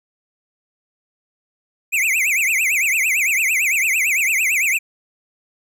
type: tone with vibrato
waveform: square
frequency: 2349 Hz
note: D7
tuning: in tune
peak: -16 dBFS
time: 1.92-4.79 s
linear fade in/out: 20 ms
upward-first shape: triangle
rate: 8.9 Hz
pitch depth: 280 cents each way
effects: none